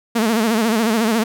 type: tone with vibrato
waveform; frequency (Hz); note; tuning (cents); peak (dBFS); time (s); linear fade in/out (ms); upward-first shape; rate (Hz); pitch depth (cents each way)
sawtooth; 223.6; A3; +28; -11; 0.15-1.24; 10; sine; 14; 99
effects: none